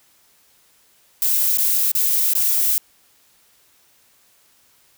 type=noise with dropouts; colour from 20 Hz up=violet; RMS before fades=-18 dBFS; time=1.22-2.78 s; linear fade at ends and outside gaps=1 ms; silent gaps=1.573-1.583 / 1.916-1.951 / 2.336-2.352 s; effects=white hiss -57 dBFS RMS until 4.97 s